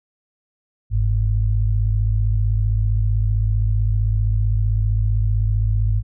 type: tone pair together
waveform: sine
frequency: 49.3 / 104.8 Hz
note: G1 / G#2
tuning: +11 / +16 cents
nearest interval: octave + minor second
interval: 1305 cents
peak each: -18 dBFS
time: 0.9-6.03 s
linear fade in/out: 50 ms
effects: none